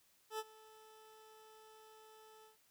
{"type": "tone with ADSR envelope", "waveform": "20% pulse", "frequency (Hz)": 436.4, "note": "A4", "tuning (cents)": -14, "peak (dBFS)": -33, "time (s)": [0.3, 2.58], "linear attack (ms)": 88, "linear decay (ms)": 43, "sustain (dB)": -21, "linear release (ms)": 140, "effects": ["white hiss -72 dBFS RMS until 2.7 s"]}